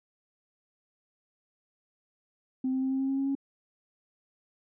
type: tone with pitch steps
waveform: sine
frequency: 259.8 / 261.9 / 264 / 266.2 / 268.3 / 270.5 / 272.7 / 274.9 Hz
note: C4 / C4 / C4 / C4 / C4 / C#4 / C#4 / C#4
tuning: -12 / +2 / +16 / +30 / +44 / -42 / -28 / -14 cents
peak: -25 dBFS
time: 2.64-3.352 s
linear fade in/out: 5 ms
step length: 89 ms
effects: tanh soft clip ceiling -22 dBFS